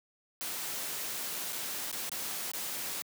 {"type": "noise with dropouts", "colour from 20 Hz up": "white", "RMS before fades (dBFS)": -37, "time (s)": [0.41, 3.02], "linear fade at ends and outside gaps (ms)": 0, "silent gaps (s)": [[1.524, 1.529], [1.915, 1.927], [2.093, 2.117], [2.516, 2.535]], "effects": ["high-pass 150 Hz 12 dB/octave"]}